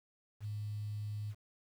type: tone with quantisation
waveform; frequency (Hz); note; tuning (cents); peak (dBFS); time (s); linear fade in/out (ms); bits
sine; 105; G#2; +19; -37; 0.4-1.35; 50; 10
effects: none